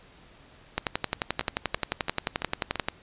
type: two click trains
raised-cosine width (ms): 0.3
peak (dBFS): -14 / -9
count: 5 / 25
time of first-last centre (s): 1.41-2.757 / 0.78-2.885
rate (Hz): 2.97 / 11.4
effects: pink hiss -54 dBFS RMS until 3.02 s + resampled to 8000 Hz